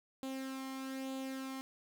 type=tone with flanger; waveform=sawtooth; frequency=265.6 Hz; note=C4; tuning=26 cents sharp; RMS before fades=-42 dBFS; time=0.23-1.61 s; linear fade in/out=0 ms; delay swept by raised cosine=0.27 to 0.95 ms; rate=1.1 Hz; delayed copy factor=+0.5; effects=none